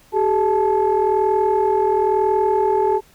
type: tone cluster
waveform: sine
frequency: 384.6 / 425.6 / 872 Hz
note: G4 / G#4 / A5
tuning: -33 / +42 / -16 cents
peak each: -18 dBFS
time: 0.12-3.01 s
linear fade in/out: 50 ms
effects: tanh soft clip ceiling -8 dBFS + pink hiss -52 dBFS RMS until 3.14 s